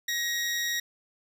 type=tone with amplitude modulation; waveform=20% pulse; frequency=1891 Hz; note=A#6; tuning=24 cents sharp; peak=-21 dBFS; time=0.08-0.8 s; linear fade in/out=5 ms; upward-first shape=sine; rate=244 Hz; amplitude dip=25%; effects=none